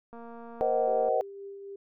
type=click train; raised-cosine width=1 ms; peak=-33 dBFS; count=224; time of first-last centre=0.13-1.087 s; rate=233 Hz
type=chord; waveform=sine; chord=C half-diminished seventh; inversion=third; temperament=just; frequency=470.9 / 523.3 / 627.9 / 753.5 Hz; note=Bb4 / C5 / Eb5 / Gb5; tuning=+18 / 0 / +16 / +31 cents; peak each=-29 dBFS; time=0.61-1.21 s; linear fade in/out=0 ms
type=tone with tremolo; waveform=sine; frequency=396.9 Hz; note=G4; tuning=22 cents sharp; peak=-38 dBFS; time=0.87-1.76 s; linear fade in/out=5 ms; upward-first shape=triangle; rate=3.8 Hz; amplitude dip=35%
effects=none